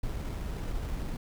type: noise with sample-and-hold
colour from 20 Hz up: brown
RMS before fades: -34 dBFS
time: 0.03-1.17 s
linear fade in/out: 5 ms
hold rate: 4410 Hz
effects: none